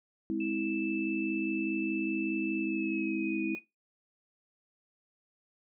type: chord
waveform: sine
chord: Ab augmented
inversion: none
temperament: just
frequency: 207.7 / 259.6 / 324.5 Hz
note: Ab3 / C4 / E4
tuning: 0 / -13 / -27 cents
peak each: -36 / -37 / -31 dBFS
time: 0.3-3.55 s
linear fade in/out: 0 ms
type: tone with pitch glide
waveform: sine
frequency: 2637 to 2475 Hz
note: E7 to D#7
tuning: 0 to -10 cents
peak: -38 dBFS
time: 0.4-3.59 s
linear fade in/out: 5 ms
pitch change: -110 cents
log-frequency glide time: 2.61-3.42 s
effects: noise-tail reverb RT60 0.2 s tail -17 dB re dry